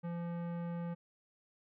sine tone with tanh clipping, 171.3 Hz, F3, 33 cents flat, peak -39 dBFS, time 0.03-0.95 s, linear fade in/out 20 ms, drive 17 dB, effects none

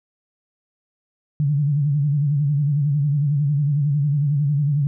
sine tone with vibrato, 144.7 Hz, D3, 25 cents flat, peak -16 dBFS, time 1.4-4.87 s, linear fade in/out 0 ms, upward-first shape sine, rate 11 Hz, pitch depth 89 cents each way, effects none

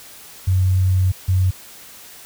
sine tone bursts at uneven times, 93.1 Hz, F#2, 11 cents sharp, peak -13 dBFS, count 2, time 0.47-1.12 / 1.28-1.51 s, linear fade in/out 10 ms, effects white hiss -41 dBFS RMS until 2.25 s

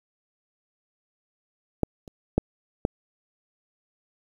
clicks, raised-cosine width 2 ms, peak -8 / -29 / -6 / -8 dBFS, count 4, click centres 1.833 / 2.078 / 2.38 / 2.851 s, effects 8-bit

